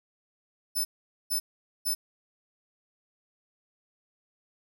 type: tone bursts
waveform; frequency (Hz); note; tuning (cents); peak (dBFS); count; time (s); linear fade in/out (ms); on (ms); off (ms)
5% pulse; 5274; E8; 0; -20; 3; 0.75-1.95; 20; 100; 450
effects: none